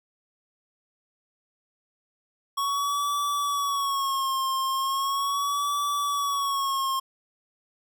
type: tone with vibrato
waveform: square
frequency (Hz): 1108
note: C#6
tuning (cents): -1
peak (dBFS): -25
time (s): 2.57-7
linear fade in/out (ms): 10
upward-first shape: sine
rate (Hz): 0.38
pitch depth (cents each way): 69
effects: none